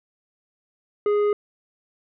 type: tone with tanh clipping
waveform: sine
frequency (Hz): 414.3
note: G#4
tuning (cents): -4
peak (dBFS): -19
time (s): 1.06-1.33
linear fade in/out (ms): 2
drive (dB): 8
effects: none